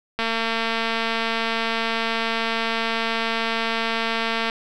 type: click train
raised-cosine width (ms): 0.3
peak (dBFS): -8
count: 979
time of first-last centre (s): 0.19-4.498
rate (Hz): 227
effects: none